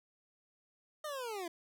25% pulse linear sweep, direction down, 622.3 to 327.7 Hz, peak -35 dBFS, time 1.04-1.48 s, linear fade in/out 5 ms, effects none

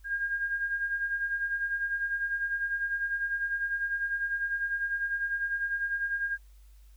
sine beating tone pair, 1609 / 1619 Hz, G6 / G#6, +45 / -45 cents, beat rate 10 Hz, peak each -36 / -29 dBFS, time 0.04-6.38 s, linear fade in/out 50 ms, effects added 50 Hz sine -51 dBFS peak until 6.96 s + white hiss -68 dBFS RMS until 6.96 s

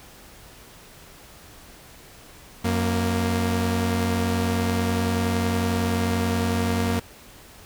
sawtooth tone pair together, 91.15 / 233.1 Hz, F#2 / A#3, -25 / 0 cents, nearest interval octave + major third, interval 1625 cents, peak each -20 dBFS, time 2.64-7 s, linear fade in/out 10 ms, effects pink hiss -47 dBFS RMS until 7.65 s

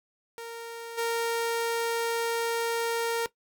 sawtooth tone with level steps, 463 Hz, A#4, 12 cents flat, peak -33 / -22 dBFS, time 0.38-3.26 s, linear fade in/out 0 ms, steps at 0.97 s, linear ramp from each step 20 ms, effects noise-tail reverb RT60 0.1 s tail -17 dB re dry

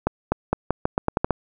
accelerating click train, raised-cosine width 1 ms, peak -5 dBFS, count 10, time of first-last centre 0.07-1.307 s, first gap 250 ms, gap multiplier 0.84, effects none

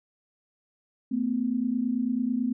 sine tone pair together, 225.5 / 254.6 Hz, A3 / C4, +43 / -47 cents, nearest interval major second, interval 210 cents, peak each -28 / -26 dBFS, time 1.11-2.53 s, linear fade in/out 10 ms, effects none

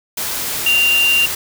sine tone in noise, 2782 Hz, F7, 7 cents flat, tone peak -11 dBFS, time 0.66-1.26 s, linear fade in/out 5 ms, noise white, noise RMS -22 dBFS, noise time 0.17-1.35 s, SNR +8 dB, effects none

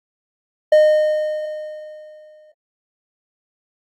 triangle tone with exponential decay, 613 Hz, D#5, 26 cents flat, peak -5 dBFS, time 0.72-2.52 s, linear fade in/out 5 ms, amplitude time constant 390 ms, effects AAC 48 kbps

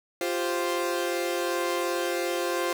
sawtooth chord, F suspended second, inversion none, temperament equal, 349.2 / 392 / 523.3 Hz, F4 / G4 / C5, 0 / 0 / 0 cents, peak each -25 / -30 / -26 dBFS, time 0.21-2.73 s, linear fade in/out 2 ms, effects 10-bit

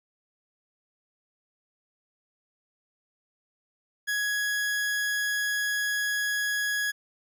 40% pulse tone, 1670 Hz, G#6, 9 cents sharp, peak -25 dBFS, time 4.07-6.92 s, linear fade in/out 20 ms, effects none

